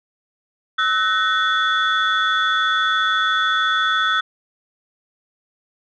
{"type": "tone cluster", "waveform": "sine", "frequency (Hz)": [1299, 1500, 1854, 3443], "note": ["E6", "F#6", "A#6", "A7"], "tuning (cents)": [-26, 23, -10, -38], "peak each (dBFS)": [-19, -19, -27, -22], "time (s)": [0.78, 4.21], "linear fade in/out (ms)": 10, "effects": ["tanh soft clip ceiling -8 dBFS"]}